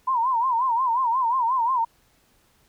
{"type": "tone with vibrato", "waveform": "sine", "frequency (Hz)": 981, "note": "B5", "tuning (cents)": -12, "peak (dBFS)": -19, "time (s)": [0.07, 1.85], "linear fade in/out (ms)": 10, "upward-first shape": "sine", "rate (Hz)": 5.6, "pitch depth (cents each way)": 140, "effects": ["pink hiss -62 dBFS RMS until 2.68 s"]}